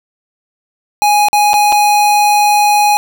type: tone with dropouts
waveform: square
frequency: 830.6 Hz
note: G#5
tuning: in tune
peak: -8 dBFS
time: 1.02-2.97 s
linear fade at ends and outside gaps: 0 ms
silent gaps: 1.285-1.33 / 1.533-1.54 / 1.722-1.725 s
effects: none